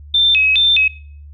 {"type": "tone with vibrato", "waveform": "sine", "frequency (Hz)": 3020, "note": "F#7", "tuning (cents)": 35, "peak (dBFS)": -10, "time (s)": [0.14, 0.88], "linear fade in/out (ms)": 5, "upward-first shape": "square", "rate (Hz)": 2.4, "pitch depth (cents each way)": 290, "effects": ["noise-tail reverb RT60 0.5 s tail -20 dB re dry", "added 73 Hz sine -34 dBFS peak until 1.33 s"]}